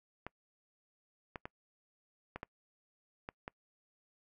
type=clicks; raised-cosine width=0.5 ms; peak=-26 dBFS; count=7; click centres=0.266 / 1.358 / 1.455 / 2.36 / 2.431 / 3.289 / 3.479 s; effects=noise-tail reverb RT60 0.1 s tail -26 dB re dry